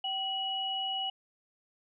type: tone pair together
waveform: sine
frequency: 770 / 2921 Hz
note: G5 / F#7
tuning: -31 / -23 cents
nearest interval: octave + major seventh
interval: 2308 cents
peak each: -36 / -32 dBFS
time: 0.04-1.1 s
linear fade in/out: 5 ms
effects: none